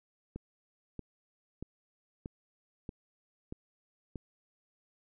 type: click train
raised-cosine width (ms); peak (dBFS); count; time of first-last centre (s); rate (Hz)
3; -27; 7; 0.36-4.157; 1.58
effects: none